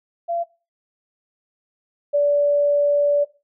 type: tone pair in turn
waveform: sine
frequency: 683 / 578.5 Hz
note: F5 / D5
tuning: -39 / -26 cents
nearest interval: minor third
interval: 287 cents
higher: first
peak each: -21 / -14 dBFS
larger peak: second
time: 0.28-0.44 / 2.13-3.25 s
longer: second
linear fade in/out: 20 ms
effects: noise-tail reverb RT60 0.3 s tail -17 dB re dry